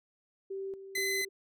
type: tone with tremolo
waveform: sine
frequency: 388.3 Hz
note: G4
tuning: 16 cents flat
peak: -35 dBFS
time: 0.5-1.29 s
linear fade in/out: 10 ms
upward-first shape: square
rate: 2.1 Hz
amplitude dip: 65%
type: tone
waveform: sawtooth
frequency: 2031 Hz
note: B6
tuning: 48 cents sharp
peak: -27 dBFS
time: 0.95-1.25 s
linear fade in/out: 5 ms
effects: none